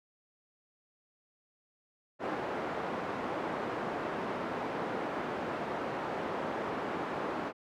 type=band-pass noise; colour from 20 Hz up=pink; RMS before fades=-36 dBFS; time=2.19-7.53 s; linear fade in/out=50 ms; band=280 to 1300 Hz; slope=12 dB/octave; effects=none